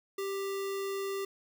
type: tone with sample-and-hold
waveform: sine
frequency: 392 Hz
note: G4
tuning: in tune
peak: -32 dBFS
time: 0.18-1.25 s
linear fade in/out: 5 ms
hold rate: 1575 Hz
effects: none